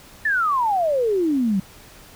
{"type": "exponential sweep", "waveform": "sine", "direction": "down", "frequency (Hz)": [1805, 183.1], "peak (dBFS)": -17, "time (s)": [0.25, 1.6], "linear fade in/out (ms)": 5, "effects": ["pink hiss -46 dBFS RMS until 2.15 s"]}